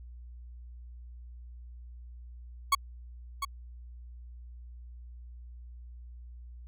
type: tone with echo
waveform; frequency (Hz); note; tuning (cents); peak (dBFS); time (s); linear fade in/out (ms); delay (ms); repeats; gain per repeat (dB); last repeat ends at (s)
40% pulse; 1108.7; C#6; 0; -20; 2.72-2.75; 5; 700; 1; -9; 3.45
effects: added 60 Hz sine -44 dBFS peak until 6.67 s